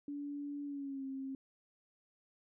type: tone with pitch glide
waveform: sine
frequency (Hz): 287.4 to 268.2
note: D4 to C4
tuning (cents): -37 to +43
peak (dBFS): -39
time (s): 0.08-1.35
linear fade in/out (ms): 2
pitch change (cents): -120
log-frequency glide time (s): 0.65-1.05
effects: none